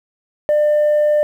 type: tone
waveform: sine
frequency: 598 Hz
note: D5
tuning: 31 cents sharp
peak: -9 dBFS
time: 0.49-1.23 s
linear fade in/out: 0 ms
effects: tanh soft clip ceiling -10 dBFS + 8-bit